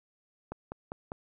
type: click train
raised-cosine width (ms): 1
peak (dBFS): -23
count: 4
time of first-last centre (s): 0.52-1.119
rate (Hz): 5.01
effects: none